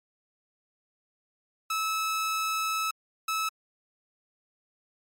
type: tone bursts at uneven times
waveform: sawtooth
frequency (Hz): 1301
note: E6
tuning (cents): -23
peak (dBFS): -23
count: 2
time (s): 1.7-2.91 / 3.28-3.49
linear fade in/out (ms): 5
effects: MP3 64 kbps